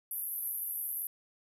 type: band-pass noise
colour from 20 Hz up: white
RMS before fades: -37 dBFS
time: 0.11-1.07 s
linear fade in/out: 2 ms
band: 11000 to 13000 Hz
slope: 96 dB/octave
effects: none